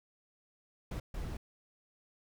brown noise bursts at uneven times, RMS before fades -39 dBFS, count 2, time 0.91-1 / 1.14-1.37 s, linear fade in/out 5 ms, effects none

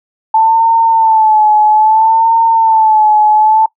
sine tone with vibrato, 880 Hz, A5, in tune, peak -5 dBFS, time 0.34-3.66 s, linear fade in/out 5 ms, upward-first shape sine, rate 0.61 Hz, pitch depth 60 cents each way, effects noise-tail reverb RT60 0.1 s tail -20 dB re dry

